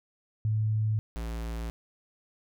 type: tone pair in turn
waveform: sine / square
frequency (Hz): 108.4 / 56.71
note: A2 / A#1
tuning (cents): -25 / -47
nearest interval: major seventh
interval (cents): 1122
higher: first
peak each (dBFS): -24 / -33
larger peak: first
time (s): 0.45-0.99 / 1.16-1.7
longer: neither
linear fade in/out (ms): 0
effects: none